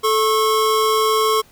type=tone pair together; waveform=square; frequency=437.3 / 1089.9 Hz; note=A4 / C#6; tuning=-11 / -30 cents; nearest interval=octave + major third; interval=1581 cents; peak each=-18 dBFS; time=0.03-1.42 s; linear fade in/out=20 ms; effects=pink hiss -51 dBFS RMS until 1.51 s